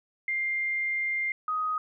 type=tone pair in turn; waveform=sine; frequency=2100 / 1252.4 Hz; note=C7 / D#6; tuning=+6 / +11 cents; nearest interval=major sixth; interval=895 cents; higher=first; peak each=-26 dBFS; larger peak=neither; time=0.28-1.32 / 1.48-1.78 s; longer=first; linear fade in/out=2 ms; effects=none